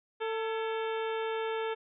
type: harmonic tone with a mistuned harmonic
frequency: 446.1 Hz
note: A4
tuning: 24 cents sharp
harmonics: 1 / 2 / 3 / 4 / 5 / 6 / 7 / 8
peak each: -32 / -38 / -42 / -44 / -46 / -48 / -49 / -50 dBFS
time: 0.2-1.75 s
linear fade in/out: 20 ms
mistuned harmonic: 4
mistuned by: -83 cents
effects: none